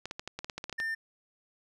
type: clicks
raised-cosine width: 0.2 ms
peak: -20 dBFS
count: 12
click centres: 0.056 / 0.111 / 0.195 / 0.276 / 0.39 / 0.445 / 0.498 / 0.58 / 0.641 / 0.696 / 0.727 / 0.801 s
type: tone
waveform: triangle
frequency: 1800 Hz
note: A6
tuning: 39 cents sharp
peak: -29 dBFS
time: 0.78-0.95 s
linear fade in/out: 10 ms
effects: none